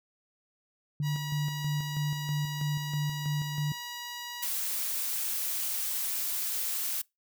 sine tone with tremolo, 147.4 Hz, D3, 7 cents sharp, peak -27 dBFS, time 1-3.72 s, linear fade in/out 2 ms, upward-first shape square, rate 3.1 Hz, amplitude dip 50%
10% pulse tone, 964 Hz, B5, 42 cents flat, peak -29 dBFS, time 1.02-4.48 s, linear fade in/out 50 ms
blue noise, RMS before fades -32 dBFS, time 4.42-7.02 s, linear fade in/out 10 ms
effects noise-tail reverb RT60 0.2 s tail -25 dB re dry

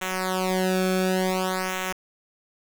sawtooth tone with flanger, 186.2 Hz, F#3, 11 cents sharp, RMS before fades -25 dBFS, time 0.01-1.93 s, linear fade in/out 10 ms, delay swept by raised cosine 0.21 to 1.03 ms, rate 0.56 Hz, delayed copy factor -1, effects 7-bit

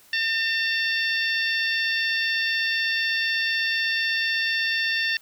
harmonic tone with a mistuned harmonic, 904 Hz, A5, 47 cents sharp, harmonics 2 / 3 / 4 / 5 / 6, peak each -24 / -28 / -30 / -32 / -34 dBFS, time 0.13-5.17 s, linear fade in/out 2 ms, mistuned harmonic 4, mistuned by -29 cents, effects white hiss -54 dBFS RMS until 5.21 s

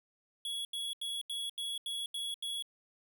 square tone bursts, 3357 Hz, G#7, 18 cents sharp, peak -36 dBFS, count 8, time 0.45-2.624 s, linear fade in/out 2 ms, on 200 ms, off 82 ms, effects none

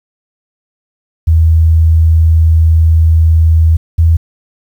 sine tone pair in turn, 80.9 / 82.03 Hz, E2 / E2, -32 / -8 cents, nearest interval unison, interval 24 cents, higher second, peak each -4 dBFS, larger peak neither, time 1.27-3.77 / 3.98-4.17 s, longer first, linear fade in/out 10 ms, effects 7-bit

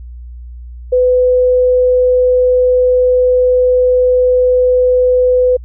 sine tone, 502 Hz, B4, 28 cents sharp, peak -7 dBFS, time 0.92-5.57 s, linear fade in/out 10 ms, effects added 60 Hz sine -27 dBFS peak until 5.64 s

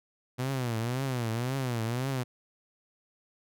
sawtooth tone with vibrato, 123.2 Hz, B2, 4 cents flat, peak -25 dBFS, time 0.38-2.24 s, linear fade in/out 20 ms, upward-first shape triangle, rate 1.9 Hz, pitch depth 200 cents each way, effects none

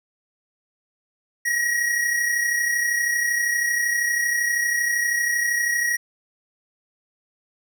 square tone pair together, 1871.3 / 1904 Hz, A#6 / A#6, +6 / +36 cents, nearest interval unison, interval 30 cents, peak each -30 / -21 dBFS, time 1.45-5.97 s, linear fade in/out 10 ms, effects none

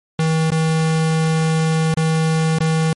square tone with dropouts, 160 Hz, D#3, 49 cents sharp, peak -15 dBFS, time 0.19-2.93 s, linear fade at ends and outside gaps 2 ms, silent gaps 0.504-0.518 / 1.941-1.971 / 2.586-2.605 s, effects MP3 48 kbps

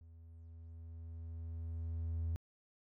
triangle tone with level ramp, 82.41 Hz, E2, in tune, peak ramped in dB -53 to -31 dBFS, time 0.01-2.36 s, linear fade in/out 0 ms, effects tanh soft clip ceiling -29 dBFS

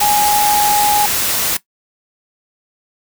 sine tone in noise, 830.6 Hz, G#5, in tune, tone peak -12 dBFS, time 0.01-1.06 s, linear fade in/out 5 ms, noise white, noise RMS -17 dBFS, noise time 0-1.57 s, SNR +2 dB, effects noise-tail reverb RT60 0.1 s tail -17 dB re dry

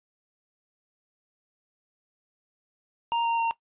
square tone with pitch steps, 932.3 / 925.3 / 918.4 Hz, A#5 / A#5 / A#5, 0 / -13 / -26 cents, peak -24 dBFS, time 3.12-3.51 s, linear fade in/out 0 ms, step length 130 ms, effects noise-tail reverb RT60 0.1 s tail -17 dB re dry + resampled to 8000 Hz

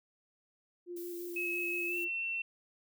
sine tone with vibrato, 349.2 Hz, F4, in tune, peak -39 dBFS, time 0.86-2.09 s, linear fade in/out 50 ms, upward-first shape square, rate 5.8 Hz, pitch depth 14 cents each way
violet noise, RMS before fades -49 dBFS, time 0.96-2.05 s, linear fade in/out 10 ms
sine tone with pitch glide, 2574 to 2702 Hz, E7 to E7, -42 to +42 cents, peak -33 dBFS, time 1.36-2.42 s, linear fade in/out 5 ms, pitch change +84 cents, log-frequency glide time 1.86-1.98 s
effects none

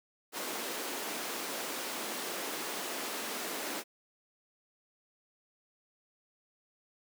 pink high-pass noise, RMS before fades -38 dBFS, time 0.32-3.84 s, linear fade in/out 50 ms, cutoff 260 Hz, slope 24 dB/octave, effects none

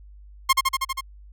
sawtooth tone with echo, 1067 Hz, C6, 34 cents sharp, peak -10 dBFS, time 0.49-0.53 s, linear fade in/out 10 ms, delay 80 ms, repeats 6, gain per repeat -2 dB, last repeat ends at 1.01 s, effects added 50 Hz sine -43 dBFS peak until 1.32 s

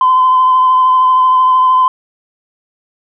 sine tone with vibrato, 1025 Hz, C6, 36 cents flat, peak -5 dBFS, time 0.01-1.88 s, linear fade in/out 2 ms, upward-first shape triangle, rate 13 Hz, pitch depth 23 cents each way, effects tanh soft clip ceiling -2 dBFS

